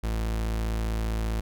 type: tone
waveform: 40% pulse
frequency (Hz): 55.2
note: A1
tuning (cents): +6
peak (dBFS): -25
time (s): 0.03-1.41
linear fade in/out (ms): 10
effects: none